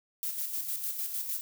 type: noise with tremolo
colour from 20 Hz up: violet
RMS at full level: -33 dBFS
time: 0.23-1.41 s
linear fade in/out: 0 ms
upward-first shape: square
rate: 6.6 Hz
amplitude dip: 45%
effects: none